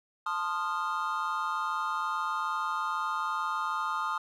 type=chord; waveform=triangle; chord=F dominant seventh; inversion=first; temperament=equal with one note detuned; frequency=880 / 1046.5 / 1234.5 / 1396.9 Hz; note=A5 / C6 / Eb6 / F6; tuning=0 / 0 / -14 / 0 cents; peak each=-35 / -34 / -30 / -35 dBFS; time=0.26-4.18 s; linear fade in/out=5 ms; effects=none